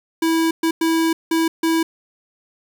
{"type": "tone bursts at uneven times", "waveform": "square", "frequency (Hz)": 326.8, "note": "E4", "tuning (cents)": -15, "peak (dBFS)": -16, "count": 5, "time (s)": [[0.22, 0.51], [0.63, 0.71], [0.81, 1.13], [1.31, 1.48], [1.63, 1.83]], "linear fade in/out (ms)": 5, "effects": ["9-bit"]}